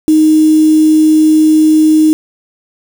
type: tone with quantisation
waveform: sine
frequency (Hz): 311.1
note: D#4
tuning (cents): 0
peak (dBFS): -4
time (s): 0.08-2.13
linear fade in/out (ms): 0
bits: 4
effects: none